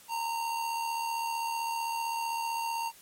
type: tone with amplitude modulation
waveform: square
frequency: 921 Hz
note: A#5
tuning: 21 cents flat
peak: -29 dBFS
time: 0.08-2.92 s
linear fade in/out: 50 ms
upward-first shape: sine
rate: 75.6 Hz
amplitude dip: 45%
effects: white hiss -55 dBFS RMS until 3.01 s + MP3 64 kbps